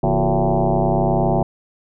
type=tone with frequency modulation; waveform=sine; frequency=268.5 Hz; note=C4; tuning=45 cents sharp; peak=-14 dBFS; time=0.03-1.43 s; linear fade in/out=5 ms; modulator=101 Hz; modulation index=5.5; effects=none